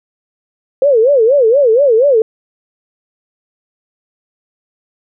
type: tone with vibrato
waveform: sine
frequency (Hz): 504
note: B4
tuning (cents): +35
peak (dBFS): -6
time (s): 0.82-2.22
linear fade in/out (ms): 2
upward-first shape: sine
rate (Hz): 4.2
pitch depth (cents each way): 250
effects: none